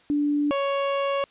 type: tone pair in turn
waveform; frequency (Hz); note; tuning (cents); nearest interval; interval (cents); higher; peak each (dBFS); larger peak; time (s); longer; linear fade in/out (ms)
sine / 30% pulse; 292 / 556.2; D4 / C#5; -10 / +6; major seventh; 1116; second; -20; neither; 0.1-0.51 / 0.51-1.24; second; 0
effects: white hiss -57 dBFS RMS until 1.3 s + resampled to 8000 Hz